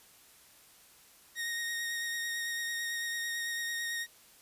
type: tone with vibrato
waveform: sawtooth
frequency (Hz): 1864.7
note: A#6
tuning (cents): 0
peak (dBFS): -30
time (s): 1.35-4.07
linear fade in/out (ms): 50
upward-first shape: sine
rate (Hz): 9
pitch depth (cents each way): 15
effects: white hiss -59 dBFS RMS until 4.41 s + resampled to 32000 Hz